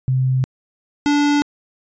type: tone pair in turn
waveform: sine / square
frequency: 130 / 290.6 Hz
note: C3 / D4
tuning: -11 / -18 cents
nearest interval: octave + major second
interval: 1393 cents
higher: second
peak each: -14 / -14 dBFS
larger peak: neither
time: 0.08-0.44 / 1.06-1.42 s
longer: neither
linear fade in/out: 0 ms
effects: resampled to 16000 Hz